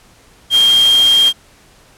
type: tone in noise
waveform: sine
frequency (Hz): 3208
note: G7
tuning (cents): +39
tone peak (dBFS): -7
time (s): 0.5-1.33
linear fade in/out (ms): 50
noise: white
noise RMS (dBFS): -22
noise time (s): 0.5-1.33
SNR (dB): +12
effects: pink hiss -47 dBFS RMS until 1.97 s + low-pass 11000 Hz 12 dB/octave